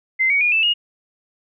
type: tone with pitch steps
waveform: sine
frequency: 2072 / 2247 / 2436 / 2641 / 2863 Hz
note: C7 / C#7 / D#7 / E7 / F7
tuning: -17 / +23 / -37 / +3 / +42 cents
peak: -14 dBFS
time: 0.19-0.74 s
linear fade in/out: 20 ms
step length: 110 ms
effects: none

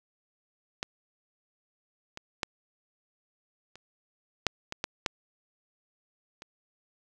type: clicks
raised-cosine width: 0.2 ms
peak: -14 / -22 / -11 / -30 / -6 / -17 / -12 / -9 / -26 dBFS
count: 9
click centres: 0.829 / 2.174 / 2.432 / 3.756 / 4.467 / 4.724 / 4.841 / 5.062 / 6.421 s
effects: none

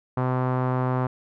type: tone with low-pass filter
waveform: sawtooth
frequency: 127.7 Hz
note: C3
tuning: 42 cents flat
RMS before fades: -24 dBFS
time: 0.17-1.07 s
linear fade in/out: 5 ms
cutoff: 1100 Hz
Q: 2.1
effects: none

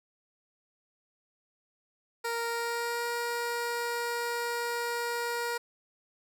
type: tone with pitch glide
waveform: 15% pulse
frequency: 466.2 to 473.8 Hz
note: A#4 to A#4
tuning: 0 to +28 cents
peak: -24 dBFS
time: 2.24-5.58 s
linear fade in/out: 10 ms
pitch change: +28 cents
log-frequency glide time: 2.48-3.07 s
effects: none

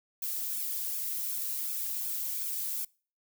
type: noise with flanger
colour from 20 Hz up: violet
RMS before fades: -34 dBFS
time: 0.22-2.85 s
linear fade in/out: 5 ms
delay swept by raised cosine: 1 to 2.7 ms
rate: 2.7 Hz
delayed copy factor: -1
effects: noise-tail reverb RT60 0.4 s tail -25 dB re dry

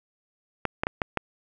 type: clicks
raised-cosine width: 0.5 ms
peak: -9 dBFS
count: 5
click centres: 0.653 / 0.835 / 0.869 / 1.018 / 1.173 s
effects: none

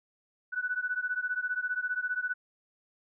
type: beating tone pair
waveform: sine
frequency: 1480 / 1495 Hz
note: F#6 / F#6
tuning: 0 / +17 cents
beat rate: 15 Hz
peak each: -32 / -33 dBFS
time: 0.52-2.34 s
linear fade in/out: 20 ms
effects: none

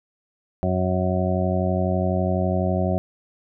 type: harmonic tone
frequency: 92 Hz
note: F#2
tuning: 9 cents flat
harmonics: 1 / 2 / 3 / 4 / 6 / 7 / 8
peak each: -24 / -24 / -33 / -29 / -29 / -27 / -31 dBFS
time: 0.63-2.98 s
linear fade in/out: 0 ms
effects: none

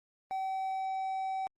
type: tone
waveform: triangle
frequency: 765 Hz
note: G5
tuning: 42 cents flat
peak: -30 dBFS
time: 0.31-1.47 s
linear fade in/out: 0 ms
effects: Opus 24 kbps

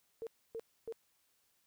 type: tone bursts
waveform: sine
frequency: 453.8 Hz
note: A#4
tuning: 47 cents flat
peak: -39 dBFS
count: 3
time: 0.22-0.924 s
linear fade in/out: 0 ms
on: 48 ms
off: 280 ms
effects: white hiss -75 dBFS RMS until 1.66 s

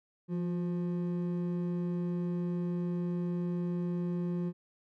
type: tone pair together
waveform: triangle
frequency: 173.5 / 356.8 Hz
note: F3 / F4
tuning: -11 / +37 cents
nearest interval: octave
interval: 1248 cents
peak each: -29 / -37 dBFS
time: 0.28-4.53 s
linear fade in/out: 50 ms
effects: none

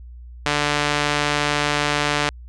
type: tone with band-pass filter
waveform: sawtooth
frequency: 146.83 Hz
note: D3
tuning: in tune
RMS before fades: -21 dBFS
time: 0.46-2.29 s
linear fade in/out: 0 ms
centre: 2500 Hz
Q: 0.56
effects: added 60 Hz sine -36 dBFS peak until 2.48 s + resampled to 22050 Hz

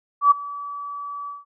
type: tone with ADSR envelope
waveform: sine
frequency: 1148 Hz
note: D6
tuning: 40 cents flat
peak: -8 dBFS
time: 0.21-1.45 s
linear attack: 100 ms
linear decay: 14 ms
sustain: -21 dB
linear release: 170 ms
effects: none

